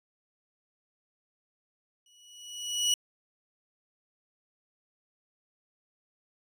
25% pulse tone with exponential growth, 2931 Hz, F#7, 17 cents flat, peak -18 dBFS, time 2.06-2.94 s, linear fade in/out 2 ms, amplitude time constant 190 ms, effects resampled to 32000 Hz

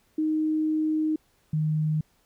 sine tone pair in turn, 311.1 / 154.56 Hz, D#4 / D#3, 0 / -11 cents, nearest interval octave, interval 1211 cents, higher first, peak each -22 dBFS, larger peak neither, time 0.18-1.16 / 1.53-2.01 s, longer first, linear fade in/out 5 ms, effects pink hiss -66 dBFS RMS until 2.25 s

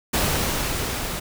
pink noise with level ramp, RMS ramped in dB -21 to -29 dBFS, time 0.13-1.2 s, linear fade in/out 10 ms, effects none

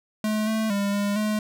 square tone with pitch steps, 214.7 / 219.8 / 200.9 / 202.9 / 212.9 Hz, A3 / A3 / G3 / G#3 / G#3, -42 / -2 / +43 / -40 / +43 cents, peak -23 dBFS, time 0.24-1.39 s, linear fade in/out 2 ms, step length 230 ms, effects none

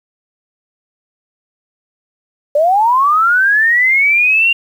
sine linear sweep, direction up, 567 to 2793 Hz, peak -8 dBFS, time 2.55-4.53 s, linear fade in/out 5 ms, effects 7-bit

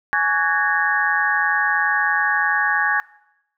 sine tone cluster, 838 / 1129 / 1488 / 1657 / 1829 Hz, G#5 / C#6 / F#6 / G#6 / A#6, +15 / +31 / +9 / -4 / -33 cents, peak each -24 / -24 / -25 / -19 / -24 dBFS, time 0.13-3 s, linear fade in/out 0 ms, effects noise-tail reverb RT60 0.8 s tail -20 dB re dry

